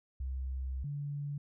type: tone pair in turn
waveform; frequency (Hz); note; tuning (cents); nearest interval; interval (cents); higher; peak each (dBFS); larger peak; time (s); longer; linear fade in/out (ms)
sine; 65.41 / 143.82; C2 / D3; 0 / -36; octave + major second; 1364; second; -34 / -35; first; 0.2-0.84 / 0.84-1.38; first; 5
effects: none